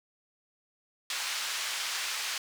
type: band-pass noise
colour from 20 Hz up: white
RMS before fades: -34 dBFS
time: 1.1-2.38 s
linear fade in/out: 2 ms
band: 1100 to 5400 Hz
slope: 12 dB/octave
effects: none